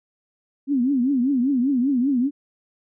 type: tone with vibrato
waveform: sine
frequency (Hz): 261.6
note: C4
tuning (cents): 0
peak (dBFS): -17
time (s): 0.67-2.31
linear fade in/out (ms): 50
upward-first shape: triangle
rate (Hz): 5.1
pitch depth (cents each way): 200
effects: none